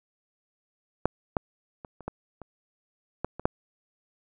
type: clicks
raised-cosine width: 1 ms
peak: -7 / -10 / -26 / -29 / -18 / -27 / -14 / -23 / -7 dBFS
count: 9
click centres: 1.056 / 1.368 / 1.848 / 2.007 / 2.08 / 2.417 / 3.246 / 3.396 / 3.455 s
effects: none